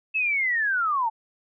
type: linear sweep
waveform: sine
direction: down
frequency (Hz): 2637 to 859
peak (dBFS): -21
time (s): 0.14-1.1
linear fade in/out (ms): 20
effects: none